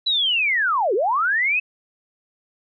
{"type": "linear two-way sweep", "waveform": "sine", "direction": "down then up", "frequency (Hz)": [4000, 349.2, 2614], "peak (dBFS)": -17, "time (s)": [0.06, 1.6], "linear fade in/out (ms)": 10, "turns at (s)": 0.94, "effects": []}